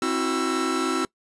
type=tone cluster; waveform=45% pulse; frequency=263.8 / 325.9 / 369.7 / 1334 Hz; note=C4 / E4 / F#4 / E6; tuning=+14 / -20 / -1 / +20 cents; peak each=-28 dBFS; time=0.02-1.05 s; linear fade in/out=2 ms; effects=noise-tail reverb RT60 0.1 s tail -23 dB re dry + resampled to 24000 Hz